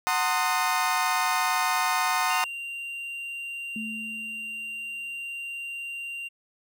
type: chord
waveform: 30% pulse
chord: C half-diminished seventh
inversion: second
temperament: equal with one note detuned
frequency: 740 / 908.4 / 1046.5 / 1244.5 Hz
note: Gb5 / Bb5 / C6 / Eb6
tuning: 0 / -45 / 0 / 0 cents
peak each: -26 dBFS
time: 0.07-2.44 s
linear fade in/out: 0 ms
type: tone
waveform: triangle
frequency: 2772 Hz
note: F7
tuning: 14 cents flat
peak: -31 dBFS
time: 2.29-6.29 s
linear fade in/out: 20 ms
type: tone with exponential decay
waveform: sine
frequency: 220 Hz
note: A3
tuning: in tune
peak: -31 dBFS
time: 3.76-5.24 s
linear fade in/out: 2 ms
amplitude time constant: 320 ms
effects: none